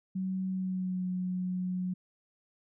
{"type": "tone with pitch glide", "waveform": "sine", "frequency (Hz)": [188.1, 182.75], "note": ["F#3", "F#3"], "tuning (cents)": [29, -21], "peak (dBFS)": -30, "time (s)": [0.15, 1.94], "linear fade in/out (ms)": 10, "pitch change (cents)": -50, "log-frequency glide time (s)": [0.49, 1.07], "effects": []}